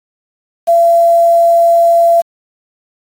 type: tone with quantisation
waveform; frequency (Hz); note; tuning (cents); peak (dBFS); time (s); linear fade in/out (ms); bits
sine; 678; E5; +49; -5; 0.67-2.22; 20; 5
effects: AAC 64 kbps